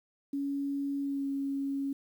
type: tone with pitch glide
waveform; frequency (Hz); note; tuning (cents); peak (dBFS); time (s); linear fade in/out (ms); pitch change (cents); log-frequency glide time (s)
sine; 280 to 276.1; C#4 to C#4; +18 to -7; -30; 0.33-1.93; 5; -25; 1.02-1.27
effects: 10-bit